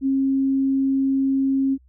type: tone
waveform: sine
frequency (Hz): 270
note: C#4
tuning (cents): -45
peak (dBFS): -17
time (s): 0.01-1.78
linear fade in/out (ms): 50
effects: added 63 Hz sine -51 dBFS peak until 1.88 s